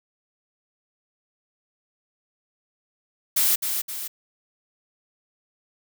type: noise with echo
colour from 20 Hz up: blue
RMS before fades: -20 dBFS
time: 3.36-3.56 s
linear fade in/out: 10 ms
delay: 260 ms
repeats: 2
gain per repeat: -6 dB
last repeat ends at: 4.08 s
effects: none